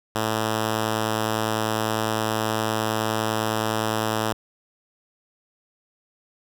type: tone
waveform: 5% pulse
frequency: 109.8 Hz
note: A2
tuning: 3 cents flat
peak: -11 dBFS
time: 0.15-4.33 s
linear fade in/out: 5 ms
effects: none